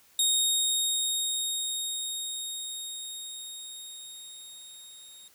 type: tone with level ramp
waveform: 20% pulse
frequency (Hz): 3729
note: A#7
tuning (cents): 0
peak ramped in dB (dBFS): -16 to -42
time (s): 0.19-5.28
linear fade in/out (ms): 2
effects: white hiss -60 dBFS RMS until 5.34 s